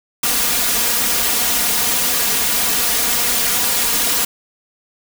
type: noise with comb filter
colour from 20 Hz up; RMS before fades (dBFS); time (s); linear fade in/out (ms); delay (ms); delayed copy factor
white; -17; 0.23-4.25; 5; 4.2; +0.75
effects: none